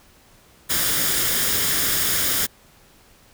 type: noise with comb filter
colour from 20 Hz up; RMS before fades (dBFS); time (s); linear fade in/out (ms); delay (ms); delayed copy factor
white; -21; 0.69-2.47; 20; 0.58; +0.5
effects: pink hiss -53 dBFS RMS until 3.33 s